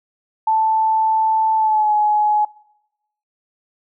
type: tone with pitch glide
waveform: sine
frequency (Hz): 880 to 843.2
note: A5 to G#5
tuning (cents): 0 to +26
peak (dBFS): -13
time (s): 0.47-2.45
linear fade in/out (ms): 5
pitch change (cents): -74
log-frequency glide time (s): 1.56-1.93
effects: noise-tail reverb RT60 0.9 s tail -23 dB re dry